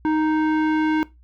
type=tone with low-pass filter sweep; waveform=square; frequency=311.1 Hz; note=D#4; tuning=in tune; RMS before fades=-20 dBFS; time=0.05-1.03 s; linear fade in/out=0 ms; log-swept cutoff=1300 to 2100 Hz; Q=1.2; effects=noise-tail reverb RT60 0.2 s tail -19 dB re dry + added 60 Hz sine -48 dBFS peak until 1.23 s